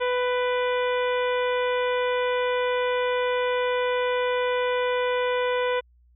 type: harmonic tone with a mistuned harmonic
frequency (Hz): 496.8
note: B4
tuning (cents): +10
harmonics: 1 / 2 / 3 / 4 / 5 / 6 / 7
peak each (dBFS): -23 / -29 / -33 / -35 / -37 / -39 / -40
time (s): 0-5.81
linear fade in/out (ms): 20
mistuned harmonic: 5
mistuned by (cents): -47
effects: added 60 Hz sine -55 dBFS peak until 6.15 s